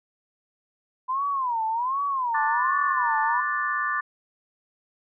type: tone with vibrato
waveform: sine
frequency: 1000 Hz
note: B5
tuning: 21 cents sharp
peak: -23 dBFS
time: 1.08-3.42 s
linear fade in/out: 20 ms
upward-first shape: sine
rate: 1.3 Hz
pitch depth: 220 cents each way
type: chord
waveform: sine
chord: D dominant seventh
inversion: third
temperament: just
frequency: 1057.2 / 1174.7 / 1468.3 / 1762 Hz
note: C6 / D6 / F#6 / A6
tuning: +18 / 0 / -14 / +2 cents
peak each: -33 / -27 / -33 / -27 dBFS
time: 2.34-4.01 s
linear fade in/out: 10 ms
effects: none